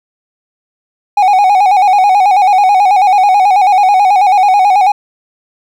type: tone with vibrato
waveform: triangle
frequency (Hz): 784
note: G5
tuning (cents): 0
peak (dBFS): -3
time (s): 1.17-4.92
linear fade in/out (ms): 5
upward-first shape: square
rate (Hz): 9.2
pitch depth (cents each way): 83
effects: none